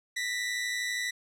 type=tone pair together; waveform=sawtooth; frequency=1863.3 / 1975.5 Hz; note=A#6 / B6; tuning=-1 / 0 cents; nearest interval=minor second; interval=101 cents; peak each=-34 / -27 dBFS; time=0.16-1.11 s; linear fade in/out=10 ms; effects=low-pass 10000 Hz 12 dB/octave